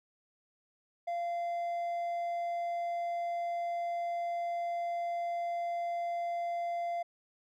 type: tone with hard clipping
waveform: sine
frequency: 690 Hz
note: F5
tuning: 21 cents flat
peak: -33 dBFS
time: 1.07-7.03 s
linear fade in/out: 10 ms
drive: 3 dB
effects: none